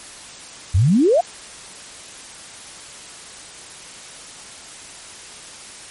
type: exponential sweep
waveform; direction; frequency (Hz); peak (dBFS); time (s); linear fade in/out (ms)
sine; up; 80.7 to 740; -11; 0.74-1.21; 10
effects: white hiss -38 dBFS RMS until 5.9 s + MP3 48 kbps